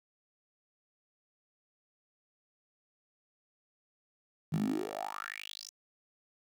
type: tone with high-pass filter sweep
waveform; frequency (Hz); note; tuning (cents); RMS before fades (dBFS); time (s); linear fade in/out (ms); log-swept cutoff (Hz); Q
10% pulse; 51.4; G#1; -17; -37; 4.52-5.7; 10; 150 to 6200; 7.3
effects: none